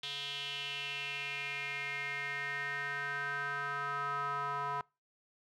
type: tone with band-pass filter sweep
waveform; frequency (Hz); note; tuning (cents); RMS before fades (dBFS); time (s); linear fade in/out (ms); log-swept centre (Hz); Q
square; 141.8; C#3; +40; -38; 0.03-4.81; 2; 3400 to 1100; 5.2
effects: noise-tail reverb RT60 0.3 s tail -26 dB re dry